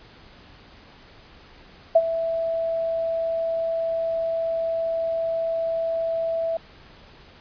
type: tone with ADSR envelope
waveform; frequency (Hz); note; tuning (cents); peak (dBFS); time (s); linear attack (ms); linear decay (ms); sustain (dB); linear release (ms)
sine; 659.3; E5; 0; -9; 1.95-6.57; 9; 48; -13; 3
effects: pink hiss -49 dBFS RMS until 7.4 s + resampled to 11025 Hz